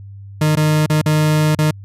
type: tone with dropouts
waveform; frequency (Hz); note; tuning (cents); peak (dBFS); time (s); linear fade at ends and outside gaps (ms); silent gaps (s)
40% pulse; 153.4; D#3; -24; -11; 0.41-1.71; 5; 0.555-0.569 / 0.862-0.898 / 1.016-1.059 / 1.551-1.586
effects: added 99 Hz sine -32 dBFS peak until 1.84 s + resampled to 32000 Hz